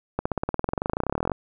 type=accelerating click train; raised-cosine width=1 ms; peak=-10 dBFS; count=30; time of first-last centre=0.19-1.318 s; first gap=65 ms; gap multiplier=0.96; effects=none